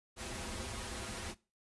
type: noise with comb filter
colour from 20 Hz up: pink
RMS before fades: -42 dBFS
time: 0.16-1.35 s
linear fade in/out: 50 ms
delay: 6.8 ms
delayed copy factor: -0.95
effects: noise-tail reverb RT60 0.3 s tail -20 dB re dry + resampled to 24000 Hz